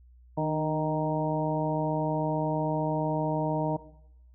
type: harmonic tone with a mistuned harmonic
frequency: 155.56 Hz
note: D#3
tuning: in tune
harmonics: 1 / 2 / 3 / 4 / 5 / 6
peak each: -30 / -32 / -36 / -31 / -37 / -33 dBFS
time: 0.37-3.77 s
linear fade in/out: 10 ms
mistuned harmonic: 2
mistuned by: -36 cents
effects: noise-tail reverb RT60 0.8 s tail -17 dB re dry + added 61 Hz sine -52 dBFS peak until 4.34 s